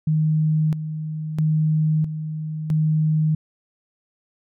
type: tone with tremolo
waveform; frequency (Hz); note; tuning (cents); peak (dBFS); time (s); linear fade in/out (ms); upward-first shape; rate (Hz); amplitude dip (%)
sine; 155.56; D#3; 0; -16; 0.07-3.35; 5; square; 0.76; 65
effects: none